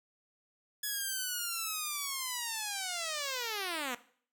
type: linear sweep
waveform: 5% pulse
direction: down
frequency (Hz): 1698 to 233.4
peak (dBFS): -23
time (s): 0.83-3.95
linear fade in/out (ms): 5
effects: noise-tail reverb RT60 0.5 s tail -17 dB re dry